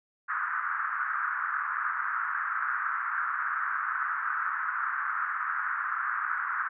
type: band-pass noise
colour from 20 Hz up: pink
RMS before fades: -31 dBFS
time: 0.28-6.69 s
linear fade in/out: 20 ms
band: 1200 to 1600 Hz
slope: 48 dB/octave
effects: none